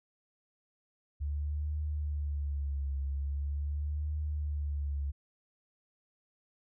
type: tone with vibrato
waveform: sine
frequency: 72.1 Hz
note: D2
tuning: 31 cents flat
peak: -31 dBFS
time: 1.2-5.12 s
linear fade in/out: 20 ms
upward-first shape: triangle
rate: 0.42 Hz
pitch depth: 86 cents each way
effects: none